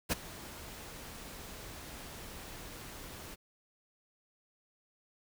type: noise with ADSR envelope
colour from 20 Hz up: pink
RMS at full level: -28 dBFS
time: 0.09-3.36 s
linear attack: 33 ms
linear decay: 15 ms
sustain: -19 dB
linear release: 26 ms
effects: none